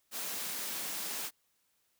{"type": "high-pass noise", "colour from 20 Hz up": "white", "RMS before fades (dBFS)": -38, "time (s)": [0.11, 1.31], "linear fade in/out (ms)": 50, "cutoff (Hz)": 160, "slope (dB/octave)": 24, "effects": ["white hiss -75 dBFS RMS until 1.99 s"]}